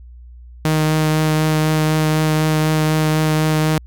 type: tone with vibrato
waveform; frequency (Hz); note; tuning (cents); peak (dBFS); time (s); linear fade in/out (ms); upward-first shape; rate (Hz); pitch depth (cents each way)
sawtooth; 155.56; D#3; 0; -10; 0.65-3.78; 0; triangle; 4; 12
effects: added 60 Hz sine -36 dBFS peak until 3.86 s